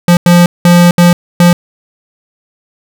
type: tone bursts at uneven times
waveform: square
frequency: 174.61 Hz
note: F3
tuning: in tune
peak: -3 dBFS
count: 5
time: 0.08-0.17 / 0.26-0.46 / 0.65-0.91 / 0.98-1.13 / 1.4-1.53 s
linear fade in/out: 2 ms
effects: none